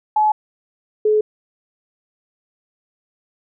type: tone pair in turn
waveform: sine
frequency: 854 / 427 Hz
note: G#5 / G#4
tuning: +48 / +48 cents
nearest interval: octave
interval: 1200 cents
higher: first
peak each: -12 dBFS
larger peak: neither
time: 0.16-0.32 / 1.05-1.21 s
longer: neither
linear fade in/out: 5 ms
effects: none